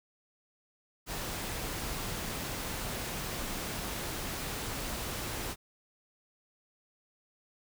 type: noise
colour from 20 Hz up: pink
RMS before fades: -37 dBFS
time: 1.06-5.56 s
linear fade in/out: 50 ms
effects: none